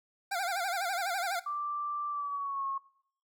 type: tone with vibrato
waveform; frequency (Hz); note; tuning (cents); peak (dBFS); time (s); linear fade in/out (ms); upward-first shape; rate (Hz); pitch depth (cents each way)
25% pulse; 740; F#5; 0; -27; 0.31-1.4; 10; sine; 12; 140
type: tone with pitch glide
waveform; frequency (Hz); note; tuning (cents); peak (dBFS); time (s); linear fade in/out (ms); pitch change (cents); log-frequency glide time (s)
sine; 1174.7 to 1089.7; D6 to C#6; 0 to -30; -32; 1.46-2.78; 5; -130; 2.09-2.66
effects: noise-tail reverb RT60 0.6 s tail -18 dB re dry

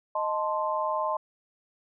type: chord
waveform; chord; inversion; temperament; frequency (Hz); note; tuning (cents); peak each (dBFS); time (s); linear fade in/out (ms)
sine; A diminished; second; equal; 622.3 / 880 / 1046.5; Eb5 / A5 / C6; 0 / 0 / 0; -30 / -31 / -29; 0.15-1.17; 5
effects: none

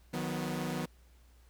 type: chord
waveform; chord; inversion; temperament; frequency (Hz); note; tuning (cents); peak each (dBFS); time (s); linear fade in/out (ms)
sawtooth; B major; first; equal with one note detuned; 155.56 / 182.34 / 246.9; D#3 / F#3 / B3; 0 / -25 / 0; -34; 0.13-0.86; 10
effects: added 60 Hz sine -58 dBFS peak until 1.49 s + pink hiss -68 dBFS RMS until 1.49 s

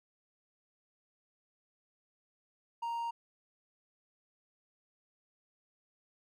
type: tone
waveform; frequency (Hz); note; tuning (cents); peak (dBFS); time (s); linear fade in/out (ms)
triangle; 932.3; A#5; 0; -32; 2.82-3.11; 10
effects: none

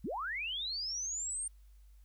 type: linear sweep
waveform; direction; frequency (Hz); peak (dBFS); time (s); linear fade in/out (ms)
sine; up; 139 to 8870; -35; 0.04-1.48; 5
effects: added 50 Hz sine -55 dBFS peak until 2.04 s + white hiss -75 dBFS RMS until 2.04 s

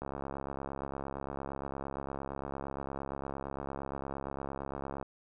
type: click train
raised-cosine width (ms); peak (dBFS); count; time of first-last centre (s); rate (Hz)
1; -24; 345; 0.02-5.027; 68.7
effects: none

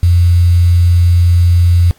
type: tone with quantisation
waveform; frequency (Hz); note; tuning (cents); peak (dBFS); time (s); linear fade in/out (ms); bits
sine; 87; F2; -6; -5; 0.03-1.91; 0; 5
effects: pink hiss -49 dBFS RMS until 1.98 s + AAC 64 kbps

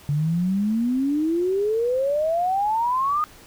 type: exponential sweep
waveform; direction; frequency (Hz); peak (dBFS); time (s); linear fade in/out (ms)
sine; up; 141.7 to 1244.5; -19; 0.09-3.24; 0
effects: pink hiss -48 dBFS RMS until 3.46 s

